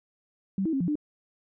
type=tone with pitch steps; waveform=sine; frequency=193.1 / 322.7 / 269.9 / 174.8 / 298.2 Hz; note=G3 / E4 / C#4 / F3 / D4; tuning=-26 / -37 / -46 / +2 / +27 cents; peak=-24 dBFS; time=0.58-0.955 s; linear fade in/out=2 ms; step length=75 ms; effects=none